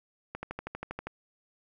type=click train; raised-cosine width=0.5 ms; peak=-21 dBFS; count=10; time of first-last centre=0.35-1.07 s; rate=12.5 Hz; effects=none